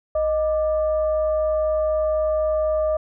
sine tone with frequency modulation, 621 Hz, D#5, 3 cents flat, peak -18 dBFS, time 0.15-2.97 s, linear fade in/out 5 ms, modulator 562 Hz, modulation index 0.36, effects none

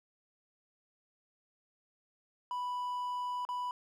triangle tone with dropouts, 988 Hz, B5, in tune, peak -32 dBFS, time 2.51-3.71 s, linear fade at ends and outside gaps 1 ms, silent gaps 3.451-3.489 s, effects none

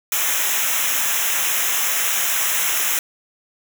white noise with comb filter, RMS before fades -20 dBFS, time 0.12-2.99 s, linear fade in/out 2 ms, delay 0.22 ms, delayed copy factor -0.95, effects none

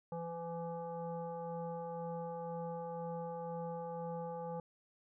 sine tone with frequency modulation, 505 Hz, B4, 39 cents sharp, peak -39 dBFS, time 0.12-4.6 s, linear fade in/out 2 ms, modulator 336 Hz, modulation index 1.2, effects none

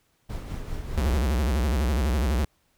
brown noise with tremolo, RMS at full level -31 dBFS, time 0.29-1.19 s, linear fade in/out 10 ms, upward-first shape sine, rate 5 Hz, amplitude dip 40%
square tone with vibrato, 67 Hz, C2, 42 cents sharp, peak -22 dBFS, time 0.97-2.45 s, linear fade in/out 5 ms, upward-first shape sine, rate 12 Hz, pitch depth 260 cents each way
effects pink hiss -68 dBFS RMS until 2.77 s

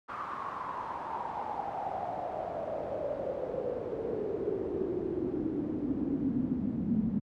brown noise with band-pass filter sweep, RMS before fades -34 dBFS, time 0.08-7.2 s, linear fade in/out 20 ms, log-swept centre 1200 to 210 Hz, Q 7.1, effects high-pass 60 Hz 12 dB/octave

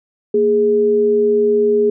sine tone pair together, 232 / 416 Hz, A#3 / G#4, -8 / +3 cents, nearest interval minor seventh, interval 1011 cents, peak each -21 / -11 dBFS, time 0.34-1.9 s, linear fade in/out 5 ms, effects none

